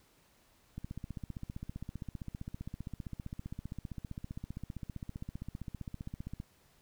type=click train; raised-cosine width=5 ms; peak=-28 dBFS; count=87; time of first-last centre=0.78-6.401 s; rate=15.3 Hz; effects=pink hiss -67 dBFS RMS until 6.81 s